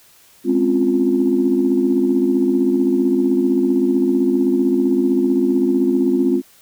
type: chord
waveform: sine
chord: Db major seventh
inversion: second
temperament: equal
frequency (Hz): 207.7 / 261.6 / 277.2 / 349.2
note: Ab3 / C4 / Db4 / F4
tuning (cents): 0 / 0 / 0 / 0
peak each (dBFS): -22 / -16 / -22 / -17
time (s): 0.44-6.42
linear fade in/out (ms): 50
effects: tanh soft clip ceiling -4 dBFS + white hiss -50 dBFS RMS until 6.61 s